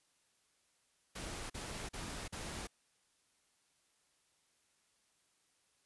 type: noise bursts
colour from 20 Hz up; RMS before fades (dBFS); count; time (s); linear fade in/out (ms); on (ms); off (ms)
pink; -44; 4; 1.15-2.673; 10; 350; 41
effects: white hiss -75 dBFS RMS until 5.85 s + resampled to 24000 Hz